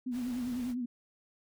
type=tone with vibrato; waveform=sine; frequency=246.9 Hz; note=B3; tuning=in tune; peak=-32 dBFS; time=0.06-0.86 s; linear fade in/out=10 ms; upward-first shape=sine; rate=10 Hz; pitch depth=65 cents each way
type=noise; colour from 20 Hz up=pink; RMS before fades=-50 dBFS; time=0.11-0.75 s; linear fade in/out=50 ms
effects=none